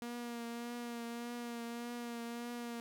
sawtooth tone with vibrato, 236.9 Hz, A#3, 28 cents sharp, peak -37 dBFS, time 0.02-2.8 s, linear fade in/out 0 ms, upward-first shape triangle, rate 1.7 Hz, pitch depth 29 cents each way, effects none

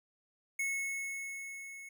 square tone with level ramp, 2192 Hz, C#7, 20 cents flat, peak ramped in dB -32 to -47 dBFS, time 0.59-1.89 s, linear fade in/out 5 ms, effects none

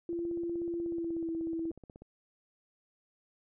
sine tone with pitch glide, 341 to 328.8 Hz, F4 to E4, -41 to -4 cents, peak -32 dBFS, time 0.09-1.71 s, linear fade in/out 2 ms, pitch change -63 cents, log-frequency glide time 0.78-1.32 s
click train, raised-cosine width 2 ms, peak -36 dBFS, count 32, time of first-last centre 0.13-2.02 s, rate 16.4 Hz
effects none

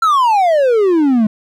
triangle exponential sweep, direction down, 1373 to 207.7 Hz, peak -7 dBFS, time 0.02-1.27 s, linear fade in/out 5 ms, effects none

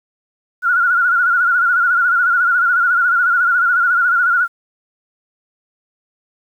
sine tone with vibrato, 1425 Hz, F6, 34 cents sharp, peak -11 dBFS, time 0.62-4.48 s, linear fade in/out 50 ms, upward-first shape sine, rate 14 Hz, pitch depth 74 cents each way, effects 8-bit

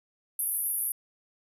white band-pass noise, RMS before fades -30 dBFS, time 0.39-0.92 s, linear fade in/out 2 ms, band 10000 to 13000 Hz, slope 96 dB/octave, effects resampled to 32000 Hz

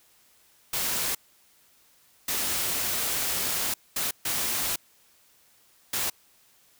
white noise bursts at uneven times, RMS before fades -28 dBFS, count 5, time 0.73-1.15 / 2.28-3.74 / 3.96-4.11 / 4.25-4.76 / 5.93-6.1 s, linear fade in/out 5 ms, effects white hiss -61 dBFS RMS until 6.79 s

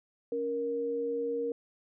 sine tone pair together, 279.2 / 469.6 Hz, C#4 / A#4, +13 / +13 cents, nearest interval major sixth, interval 900 cents, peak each -38 / -30 dBFS, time 0.32-1.52 s, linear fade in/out 2 ms, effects none

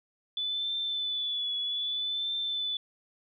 sine tone with vibrato, 3476 Hz, A7, 22 cents flat, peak -29 dBFS, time 0.37-2.77 s, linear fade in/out 2 ms, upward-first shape triangle, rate 0.63 Hz, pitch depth 45 cents each way, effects none

